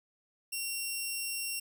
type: tone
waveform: 10% pulse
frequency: 2740 Hz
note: F7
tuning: 34 cents flat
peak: -25 dBFS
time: 0.52-1.6 s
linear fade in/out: 10 ms
effects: none